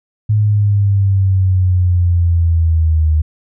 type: exponential sweep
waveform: sine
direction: down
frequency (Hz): 107 to 76.9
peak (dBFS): -9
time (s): 0.29-3.22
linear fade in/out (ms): 10
effects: none